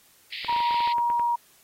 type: band-pass noise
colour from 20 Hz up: pink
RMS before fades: -36 dBFS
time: 0.32-0.93 s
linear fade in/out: 5 ms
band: 1900 to 4700 Hz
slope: 96 dB/octave
type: clicks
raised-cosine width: 0.5 ms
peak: -24 dBFS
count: 12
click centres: 0.447 / 0.495 / 0.526 / 0.563 / 0.604 / 0.709 / 0.744 / 0.805 / 0.875 / 0.983 / 1.101 / 1.196 s
type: tone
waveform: sine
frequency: 949 Hz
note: A#5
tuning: 31 cents sharp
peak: -21 dBFS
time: 0.48-1.36 s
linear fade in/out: 10 ms
effects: white hiss -58 dBFS RMS until 1.63 s + AAC 48 kbps